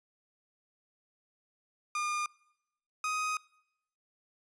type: tone pair in turn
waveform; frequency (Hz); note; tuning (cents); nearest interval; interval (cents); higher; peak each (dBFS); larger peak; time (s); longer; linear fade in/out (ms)
30% pulse; 1211 / 1252.3; D#6 / D#6; -47 / +11; minor second; 58; second; -28; neither; 1.95-2.26 / 3.04-3.37; second; 2
effects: noise-tail reverb RT60 0.8 s tail -23 dB re dry + resampled to 22050 Hz